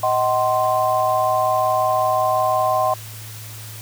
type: chord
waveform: sine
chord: C diminished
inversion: first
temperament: just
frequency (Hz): 627.9 / 753.5 / 1046.5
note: Eb5 / Gb5 / C6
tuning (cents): +16 / +31 / 0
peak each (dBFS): -20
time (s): 0.03-2.94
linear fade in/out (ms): 5
effects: added 109 Hz sine -35 dBFS peak until 3.81 s + white hiss -38 dBFS RMS until 3.81 s